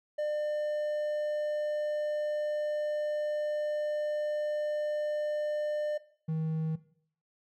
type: tone pair in turn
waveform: triangle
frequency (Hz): 600 / 158.92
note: D5 / D#3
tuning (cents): +37 / +37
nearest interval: octave + major seventh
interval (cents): 2300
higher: first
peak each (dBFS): -27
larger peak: neither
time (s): 0.18-5.98 / 6.28-6.76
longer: first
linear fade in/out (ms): 10
effects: noise-tail reverb RT60 0.6 s tail -17 dB re dry